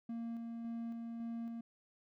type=tone with tremolo; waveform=triangle; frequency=231.3 Hz; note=A#3; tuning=13 cents flat; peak=-37 dBFS; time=0.09-1.61 s; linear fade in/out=5 ms; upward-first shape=square; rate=1.8 Hz; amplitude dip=25%; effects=none